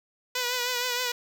5% pulse tone with vibrato, 493.9 Hz, B4, in tune, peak -15 dBFS, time 0.35-1.12 s, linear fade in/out 5 ms, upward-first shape triangle, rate 6.4 Hz, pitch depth 49 cents each way, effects none

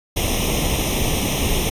pink noise with comb filter, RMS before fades -20 dBFS, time 0.16-1.7 s, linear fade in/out 10 ms, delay 0.33 ms, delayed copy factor +0.85, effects resampled to 32000 Hz

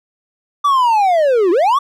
triangle linear two-way sweep, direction down then up, 1174.7 to 330 to 1174.7 Hz, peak -8 dBFS, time 0.64-1.79 s, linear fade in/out 10 ms, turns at 1.51 s, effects none

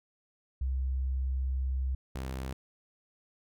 sine / sawtooth tone pair in turn, 65.41 / 65.41 Hz, C2 / C2, 0 / 0 cents, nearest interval unison, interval 0 cents, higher neither, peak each -28 / -31 dBFS, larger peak first, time 0.61-1.95 / 2.15-2.53 s, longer first, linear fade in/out 5 ms, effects none

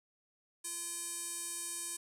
square tone with band-pass filter, 342.4 Hz, F4, 34 cents flat, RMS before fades -41 dBFS, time 0.64-1.97 s, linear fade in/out 10 ms, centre 8800 Hz, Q 3.9, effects none

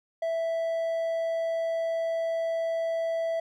triangle tone, 659.3 Hz, E5, in tune, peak -24 dBFS, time 0.22-3.4 s, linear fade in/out 5 ms, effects none

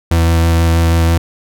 40% pulse tone with vibrato, 83.1 Hz, E2, 15 cents sharp, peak -8 dBFS, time 0.11-1.18 s, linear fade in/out 5 ms, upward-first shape square, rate 6.2 Hz, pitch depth 9 cents each way, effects none

